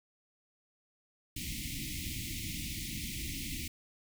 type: band-stop noise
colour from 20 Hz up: pink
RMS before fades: -39 dBFS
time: 1.36-3.68 s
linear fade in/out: 5 ms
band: 330 to 2000 Hz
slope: 96 dB/octave
effects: none